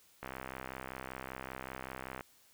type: click train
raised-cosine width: 0.5 ms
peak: -26 dBFS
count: 130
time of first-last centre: 0.23-2.209 s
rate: 65.2 Hz
effects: white hiss -65 dBFS RMS until 2.53 s